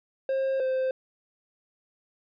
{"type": "tone pair in turn", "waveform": "triangle", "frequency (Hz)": [534, 521.2], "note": ["C5", "C5"], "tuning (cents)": [35, -7], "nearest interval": "unison", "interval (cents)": 42, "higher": "first", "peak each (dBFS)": -22, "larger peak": "neither", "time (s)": [[0.29, 0.6], [0.6, 0.91]], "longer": "neither", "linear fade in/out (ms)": 2, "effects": ["resampled to 11025 Hz"]}